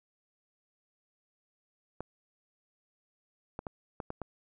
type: clicks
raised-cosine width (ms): 1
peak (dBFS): -23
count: 6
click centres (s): 2.006 / 3.591 / 3.668 / 4.002 / 4.104 / 4.217
effects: none